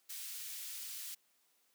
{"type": "high-pass noise", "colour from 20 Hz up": "white", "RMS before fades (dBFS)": -45, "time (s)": [0.09, 1.15], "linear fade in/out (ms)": 10, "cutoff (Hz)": 2500, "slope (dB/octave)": 12, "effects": ["white hiss -74 dBFS RMS until 1.74 s", "high-pass 200 Hz 12 dB/octave"]}